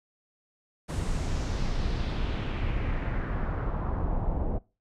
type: noise with low-pass filter sweep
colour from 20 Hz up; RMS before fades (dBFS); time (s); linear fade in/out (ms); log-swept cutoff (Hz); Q
brown; -29; 0.88-4.59; 20; 9300 to 680; 1.9
effects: noise-tail reverb RT60 0.3 s tail -22 dB re dry